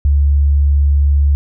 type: tone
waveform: sine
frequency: 71.3 Hz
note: C#2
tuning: 49 cents sharp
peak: -8 dBFS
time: 0.05-1.35 s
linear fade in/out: 0 ms
effects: none